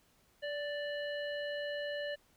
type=harmonic tone with a mistuned harmonic; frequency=587.3 Hz; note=D5; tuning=in tune; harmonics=1 / 3 / 5 / 7; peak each=-37 / -42 / -46 / -54 dBFS; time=0.42-2.16 s; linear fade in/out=20 ms; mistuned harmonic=1; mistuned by=-16 cents; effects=pink hiss -69 dBFS RMS until 2.36 s